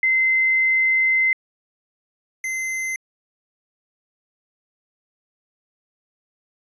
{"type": "tone pair in turn", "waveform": ["sine", "square"], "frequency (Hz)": [2066, 2066], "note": ["C7", "C7"], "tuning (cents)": [-22, -22], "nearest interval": "unison", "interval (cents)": 0, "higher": "neither", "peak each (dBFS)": [-15, -24], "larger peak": "first", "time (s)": [[0.03, 1.33], [2.44, 2.96]], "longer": "first", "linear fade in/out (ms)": 2, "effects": ["resampled to 22050 Hz"]}